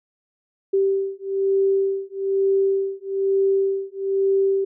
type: beating tone pair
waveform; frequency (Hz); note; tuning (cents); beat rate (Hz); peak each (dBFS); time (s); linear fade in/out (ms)
sine; 389.4 / 390.5; G4 / G4; -12 / -7; 1.1; -21 / -21; 0.73-4.65; 10
effects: none